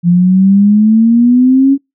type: exponential sweep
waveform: sine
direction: up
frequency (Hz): 171.4 to 278.8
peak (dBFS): -4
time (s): 0.03-1.78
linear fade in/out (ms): 50
effects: noise-tail reverb RT60 0.2 s tail -24 dB re dry